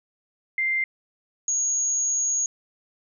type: tone pair in turn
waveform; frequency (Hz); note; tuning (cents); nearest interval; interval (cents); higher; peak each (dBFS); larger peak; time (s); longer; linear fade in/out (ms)
sine; 2093 / 6645; C7 / G#8; 0 / 0; octave + minor sixth; 2000; second; -21; neither; 0.58-0.84 / 1.48-2.46; second; 2
effects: none